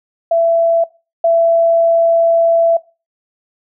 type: tone pair in turn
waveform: sine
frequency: 668 / 668 Hz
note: E5 / E5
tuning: +23 / +23 cents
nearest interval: unison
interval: 0 cents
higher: neither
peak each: -9 / -8 dBFS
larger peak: second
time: 0.31-0.84 / 1.24-2.77 s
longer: second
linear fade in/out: 5 ms
effects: noise-tail reverb RT60 0.3 s tail -21 dB re dry